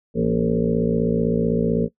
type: harmonic tone with a mistuned harmonic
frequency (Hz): 55.8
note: A1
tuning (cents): +25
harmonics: 1 / 2 / 3 / 4 / 5 / 7 / 8 / 9 / 10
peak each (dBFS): -32 / -32 / -23 / -22 / -32 / -28 / -22 / -29 / -32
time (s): 0.14-1.89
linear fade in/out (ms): 50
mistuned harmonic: 4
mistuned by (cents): +62
effects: noise-tail reverb RT60 0.1 s tail -19 dB re dry